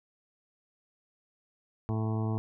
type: harmonic tone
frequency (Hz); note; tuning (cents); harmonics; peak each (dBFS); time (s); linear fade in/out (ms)
110.1; A2; +2; 1 / 2 / 3 / 4 / 6 / 7 / 8 / 9 / 10; -29 / -35 / -39 / -41 / -45 / -46 / -47 / -48 / -49; 1.89-2.38; 0
effects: none